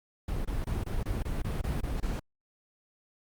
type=noise bursts; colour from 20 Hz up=brown; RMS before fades=-31 dBFS; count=10; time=0.28-2.196 s; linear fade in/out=5 ms; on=170 ms; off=24 ms; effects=Opus 48 kbps